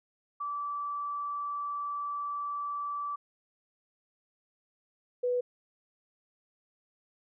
sine tone pair in turn, 1159 / 493.2 Hz, D6 / B4, -23 / -2 cents, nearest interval octave + minor third, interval 1479 cents, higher first, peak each -32 / -26 dBFS, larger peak second, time 0.4-3.16 / 5.23-5.41 s, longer first, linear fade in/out 10 ms, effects none

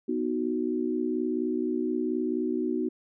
sine chord, B major, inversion none, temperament equal, 246.9 / 311.1 / 370 Hz, B3 / D#4 / F#4, 0 / 0 / 0 cents, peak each -30 dBFS, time 0.08-2.89 s, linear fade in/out 10 ms, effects none

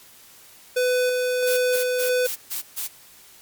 square tone with tremolo, 500 Hz, B4, 21 cents sharp, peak -19 dBFS, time 0.76-2.27 s, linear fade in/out 10 ms, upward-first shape square, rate 1.5 Hz, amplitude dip 25%
blue noise bursts, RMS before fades -28 dBFS, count 6, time 1.46-2.88 s, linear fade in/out 20 ms, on 120 ms, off 140 ms
effects white hiss -49 dBFS RMS until 3.41 s + MP3 96 kbps

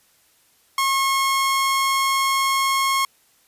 sawtooth tone, 1084 Hz, C#6, 39 cents flat, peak -14 dBFS, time 0.78-3.05 s, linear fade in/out 2 ms, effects white hiss -59 dBFS RMS until 3.47 s + resampled to 32000 Hz

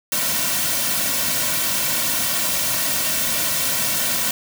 white noise with comb filter, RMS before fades -21 dBFS, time 0.12-4.31 s, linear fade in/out 2 ms, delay 2.4 ms, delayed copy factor -0.65, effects none

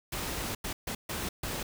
pink noise bursts at uneven times, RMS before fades -35 dBFS, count 5, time 0.12-0.55 / 0.64-0.73 / 0.87-0.95 / 1.09-1.29 / 1.43-1.63 s, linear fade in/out 5 ms, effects none

